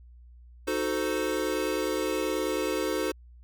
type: chord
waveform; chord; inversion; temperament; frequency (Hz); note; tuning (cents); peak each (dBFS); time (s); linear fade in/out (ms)
square; D# diminished seventh; none; equal with one note detuned; 311.1 / 370 / 440 / 518.4; D#4 / F#4 / A4 / C5; 0 / 0 / 0 / -16; -33; 0.67-3.12; 10
effects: added 60 Hz sine -48 dBFS peak until 3.43 s